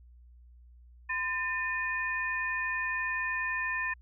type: tone cluster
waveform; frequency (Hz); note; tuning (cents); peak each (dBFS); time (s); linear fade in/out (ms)
sine; 1023 / 1794 / 2475; C6 / A6 / D#7; -39 / +33 / -10; -37 / -31 / -36; 1.09-3.94; 10
effects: added 60 Hz sine -52 dBFS peak until 4.01 s